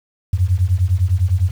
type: beating tone pair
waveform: sine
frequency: 86.5 / 96.4 Hz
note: F2 / G2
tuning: -16 / -28 cents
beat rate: 9.9 Hz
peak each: -16 dBFS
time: 0.33-1.51 s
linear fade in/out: 5 ms
effects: 7-bit